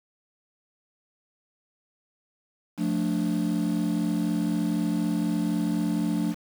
triangle chord, D minor, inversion first, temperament just, 176.2 / 220.2 / 293.7 Hz, F3 / A3 / D4, +16 / +2 / 0 cents, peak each -25 dBFS, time 2.77-6.35 s, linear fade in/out 50 ms, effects tanh soft clip ceiling -16 dBFS + 7-bit

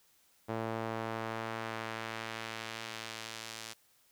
sawtooth tone with band-pass filter sweep, 112.4 Hz, A2, 37 cents sharp, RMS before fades -40 dBFS, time 0.48-3.74 s, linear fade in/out 20 ms, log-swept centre 640 to 5800 Hz, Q 0.74, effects white hiss -68 dBFS RMS until 4.11 s

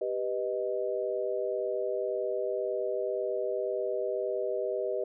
sine chord, G augmented, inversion none, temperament equal, 392 / 493.9 / 622.3 Hz, G4 / B4 / D#5, 0 / 0 / 0 cents, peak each -33 dBFS, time 0.01-5.04 s, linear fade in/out 5 ms, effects none

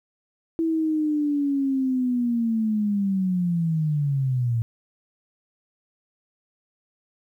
sine linear sweep, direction down, 329.6 to 113.1 Hz, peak -20 dBFS, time 0.59-4.62 s, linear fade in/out 0 ms, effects 10-bit

